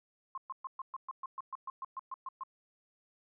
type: tone bursts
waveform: sine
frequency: 1062 Hz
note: C6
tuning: 25 cents sharp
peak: -37 dBFS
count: 15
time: 0.35-2.435 s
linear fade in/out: 2 ms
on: 27 ms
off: 120 ms
effects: none

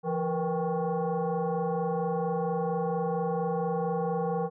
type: tone with frequency modulation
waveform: sine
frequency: 146.83 Hz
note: D3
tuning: in tune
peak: -26 dBFS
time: 0.03-4.5 s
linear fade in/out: 50 ms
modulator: 318 Hz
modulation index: 2.3
effects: none

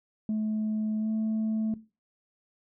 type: tone with pitch glide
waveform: sine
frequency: 215.8 to 219.1 Hz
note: A3 to A3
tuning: -33 to -7 cents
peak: -24 dBFS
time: 0.29-1.74 s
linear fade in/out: 2 ms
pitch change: +26 cents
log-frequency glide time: 0.99-1.09 s
effects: noise-tail reverb RT60 0.3 s tail -18 dB re dry + tanh soft clip ceiling -24 dBFS

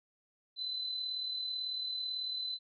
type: tone with amplitude modulation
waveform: sine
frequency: 4027 Hz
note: B7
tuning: 33 cents sharp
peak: -33 dBFS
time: 0.56-2.59 s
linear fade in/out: 50 ms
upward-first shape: sine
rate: 38.1 Hz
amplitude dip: 40%
effects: none

